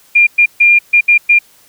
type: tone bursts at uneven times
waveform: sine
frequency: 2402 Hz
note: D7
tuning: 38 cents sharp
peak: -4 dBFS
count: 6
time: 0.15-0.27 / 0.38-0.46 / 0.6-0.79 / 0.93-1.01 / 1.08-1.18 / 1.29-1.39 s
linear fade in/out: 10 ms
effects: white hiss -47 dBFS RMS until 1.68 s